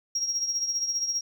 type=tone with tremolo; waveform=sine; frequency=5610 Hz; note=F8; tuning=7 cents sharp; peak=-21 dBFS; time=0.15-1.21 s; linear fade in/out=5 ms; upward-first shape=triangle; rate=15 Hz; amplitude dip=75%; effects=tanh soft clip ceiling -21 dBFS + 10-bit